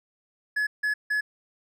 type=tone bursts; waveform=triangle; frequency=1700 Hz; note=G#6; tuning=40 cents sharp; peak=-21 dBFS; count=3; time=0.56-1.21 s; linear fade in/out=10 ms; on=110 ms; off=160 ms; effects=none